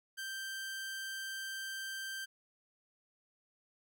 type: tone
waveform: sawtooth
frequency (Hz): 1568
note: G6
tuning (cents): 0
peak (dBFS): -36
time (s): 0.17-2.26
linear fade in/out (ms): 20
effects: none